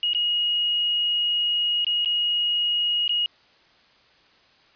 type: tone with dropouts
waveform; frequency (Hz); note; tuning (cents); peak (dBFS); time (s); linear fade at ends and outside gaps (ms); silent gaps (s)
sine; 2884; F#7; -45; -20; 0.03-3.26; 1; 0.133-0.148 / 1.846-1.867 / 2.048-2.058 / 3.079-3.093
effects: white hiss -57 dBFS RMS until 4.75 s + resampled to 11025 Hz